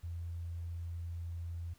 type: tone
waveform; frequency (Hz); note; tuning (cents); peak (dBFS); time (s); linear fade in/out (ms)
sine; 84.9; F2; -48; -38; 0.03-1.74; 10
effects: pink hiss -67 dBFS RMS until 1.78 s